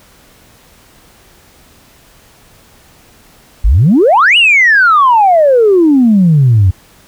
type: exponential two-way sweep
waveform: sine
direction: up then down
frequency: 43.51 to 2960 to 88.4 Hz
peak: -3 dBFS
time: 3.64-6.71 s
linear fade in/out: 10 ms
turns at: 4.37 s
effects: tanh soft clip ceiling 0 dBFS + pink hiss -44 dBFS RMS until 7.07 s